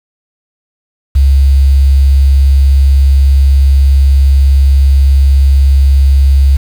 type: tone with quantisation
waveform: sine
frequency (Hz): 68.3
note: C#2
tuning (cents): -25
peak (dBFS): -3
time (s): 1.15-6.57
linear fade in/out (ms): 10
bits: 5
effects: none